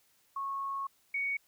sine tone pair in turn, 1098 / 2234 Hz, C#6 / C#7, -17 / +13 cents, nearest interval octave, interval 1230 cents, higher second, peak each -33 / -30 dBFS, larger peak second, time 0.36-0.87 / 1.14-1.37 s, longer first, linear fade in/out 5 ms, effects white hiss -69 dBFS RMS until 1.47 s

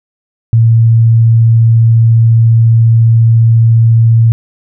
sine tone, 114.3 Hz, A#2, 34 cents flat, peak -3 dBFS, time 0.53-4.32 s, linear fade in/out 0 ms, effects none

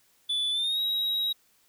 triangle tone with pitch glide, 3470 to 3828 Hz, A7 to A#7, -25 to +45 cents, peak -24 dBFS, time 0.29-1.33 s, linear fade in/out 10 ms, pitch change +170 cents, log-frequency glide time 0.51-0.8 s, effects white hiss -65 dBFS RMS until 1.68 s

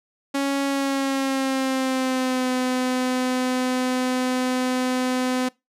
sawtooth tone with pitch glide, 277.2 to 254.2 Hz, C#4 to C4, 0 to -50 cents, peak -17 dBFS, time 0.34-5.49 s, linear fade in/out 10 ms, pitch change -150 cents, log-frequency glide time 0.66-2.5 s, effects noise-tail reverb RT60 0.2 s tail -22 dB re dry + low-pass 11000 Hz 12 dB/octave

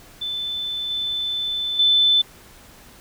sine tone with level steps, 3520 Hz, A7, in tune, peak -24 / -22 / -13 dBFS, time 0.21-2.22 s, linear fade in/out 10 ms, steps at 0.9 / 1.79 s, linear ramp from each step 5 ms, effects pink hiss -47 dBFS RMS until 3 s

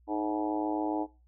harmonic tone with a mistuned harmonic, 107 Hz, A2, 48 cents flat, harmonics 3 / 4 / 5 / 6 / 7 / 8 / 9, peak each -31 / -39 / -40 / -39 / -37 / -36 / -44 dBFS, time 0.07-1.07 s, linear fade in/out 50 ms, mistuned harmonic 3, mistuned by -59 cents, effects noise-tail reverb RT60 0.3 s tail -21 dB re dry + added 60 Hz sine -59 dBFS peak until 1.27 s

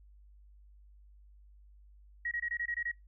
sine tone bursts, 1900 Hz, A#6, 33 cents sharp, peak -32 dBFS, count 8, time 2.25-2.915 s, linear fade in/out 5 ms, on 63 ms, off 23 ms, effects noise-tail reverb RT60 0.2 s tail -24 dB re dry + added 50 Hz sine -55 dBFS peak until 3.07 s

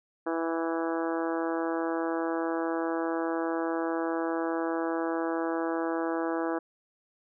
harmonic tone, 164.81 Hz, E3, in tune, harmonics 2 / 3 / 4 / 5 / 6 / 7 / 8 / 9 / 10, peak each -30 / -34 / -36 / -38 / -40 / -41 / -42 / -43 / -44 dBFS, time 0.26-6.59 s, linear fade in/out 10 ms, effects none

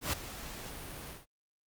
pink noise with ADSR envelope, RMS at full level -30 dBFS, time 0.01-1.26 s, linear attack 120 ms, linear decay 8 ms, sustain -14 dB, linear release 160 ms, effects Opus 48 kbps

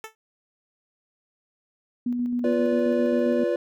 10% pulse tone with exponential decay, 440 Hz, A4, in tune, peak -23 dBFS, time 0.04-0.15 s, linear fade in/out 1 ms, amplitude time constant 23 ms
sine tone with tremolo, 243.8 Hz, B3, 22 cents flat, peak -22 dBFS, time 2.06-3.44 s, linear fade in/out 5 ms, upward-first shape square, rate 7.5 Hz, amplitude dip 25%
triangle chord, B diminished, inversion second, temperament equal with one note detuned, 349.2 / 493.9 / 577.6 Hz, F4 / B4 / D5, 0 / 0 / -29 cents, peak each -24 dBFS, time 2.44-3.56 s, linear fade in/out 2 ms
effects none

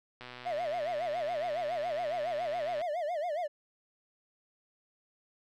click train, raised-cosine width 0.3 ms, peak -29 dBFS, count 324, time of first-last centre 0.21-2.815 s, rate 124 Hz
triangle tone with vibrato, 648 Hz, E5, 30 cents flat, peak -29 dBFS, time 0.45-3.48 s, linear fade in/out 20 ms, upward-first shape sine, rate 7.2 Hz, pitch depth 190 cents each way
effects none

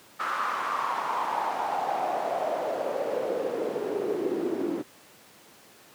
pink noise with band-pass filter sweep, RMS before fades -29 dBFS, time 0.19-4.83 s, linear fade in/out 20 ms, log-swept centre 1300 to 320 Hz, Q 5.2, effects pink hiss -53 dBFS RMS until 5.94 s + high-pass 200 Hz 12 dB/octave

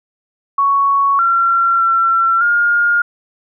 sine tone with pitch steps, 1113 / 1366 / 1353 / 1418 Hz, C#6 / F6 / E6 / F6, +7 / -39 / +45 / +26 cents, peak -10 dBFS, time 0.58-3.02 s, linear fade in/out 5 ms, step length 610 ms, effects none

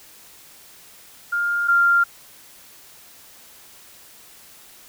sine tone pair in turn, 1406 / 1392.3 Hz, F6 / F6, +11 / -6 cents, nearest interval unison, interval 17 cents, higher first, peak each -19 / -13 dBFS, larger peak second, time 1.32-1.68 / 1.68-2.04 s, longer neither, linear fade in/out 10 ms, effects white hiss -47 dBFS RMS until 4.88 s

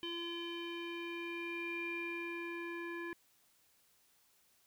square tone with low-pass filter sweep, 341.3 Hz, F4, 40 cents flat, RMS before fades -42 dBFS, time 0.03-3.13 s, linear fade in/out 0 ms, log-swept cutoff 3100 to 2000 Hz, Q 9.5, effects white hiss -71 dBFS RMS until 4.66 s

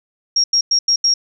sine tone bursts at uneven times, 5588 Hz, F8, in tune, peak -11 dBFS, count 5, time 0.36-0.44 / 0.53-0.61 / 0.71-0.79 / 0.88-0.96 / 1.04-1.14 s, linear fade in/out 5 ms, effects none

